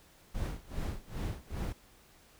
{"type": "noise with tremolo", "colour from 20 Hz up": "brown", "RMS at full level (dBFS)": -34, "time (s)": [0.34, 1.73], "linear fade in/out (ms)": 10, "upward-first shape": "sine", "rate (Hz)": 2.5, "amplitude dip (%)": 95, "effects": ["pink hiss -61 dBFS RMS until 2.39 s"]}